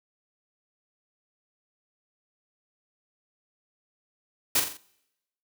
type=noise with echo; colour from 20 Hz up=white; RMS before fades=-22 dBFS; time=4.55-4.6 s; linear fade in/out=5 ms; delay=43 ms; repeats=4; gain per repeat=-6 dB; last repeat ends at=4.772 s; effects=noise-tail reverb RT60 0.9 s tail -24 dB re dry